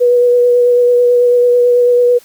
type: tone with vibrato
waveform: sine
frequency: 487.6 Hz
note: B4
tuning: 22 cents flat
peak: -6 dBFS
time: 0-2.19 s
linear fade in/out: 20 ms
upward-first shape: sine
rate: 9.1 Hz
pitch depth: 14 cents each way
effects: white hiss -44 dBFS RMS until 2.24 s